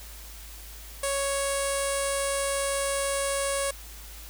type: tone with low-pass filter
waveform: sawtooth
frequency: 554.4 Hz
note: C#5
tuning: in tune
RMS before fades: -28 dBFS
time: 1.03-3.71 s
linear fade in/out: 5 ms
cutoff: 9300 Hz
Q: 6.1
effects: added 53 Hz sine -43 dBFS peak until 4.29 s + white hiss -46 dBFS RMS until 4.29 s